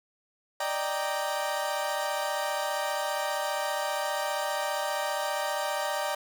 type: chord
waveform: 30% pulse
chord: Eb major seventh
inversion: third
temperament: equal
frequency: 587.3 / 622.3 / 784 / 932.3 Hz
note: D5 / Eb5 / G5 / Bb5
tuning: 0 / 0 / 0 / 0 cents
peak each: -30 / -34 / -31 / -32 dBFS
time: 0.6-6.15 s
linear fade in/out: 5 ms
effects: 10-bit